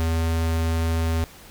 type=tone; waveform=square; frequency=81.9 Hz; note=E2; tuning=11 cents flat; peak=-21 dBFS; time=0-1.24 s; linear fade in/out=0 ms; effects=pink hiss -46 dBFS RMS until 1.5 s